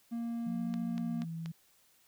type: tone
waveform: triangle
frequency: 233.1 Hz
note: A#3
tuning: in tune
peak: -32 dBFS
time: 0.11-1.25 s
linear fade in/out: 20 ms
type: tone with pitch glide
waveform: sine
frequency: 178.9 to 164.05 Hz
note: F3 to E3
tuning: +42 to -8 cents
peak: -37 dBFS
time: 0.46-1.52 s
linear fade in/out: 10 ms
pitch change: -150 cents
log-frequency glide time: 0.86-1.31 s
type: click train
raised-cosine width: 0.2 ms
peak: -29 dBFS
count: 4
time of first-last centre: 0.74-1.459 s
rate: 4.17 Hz
effects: white hiss -67 dBFS RMS until 2.07 s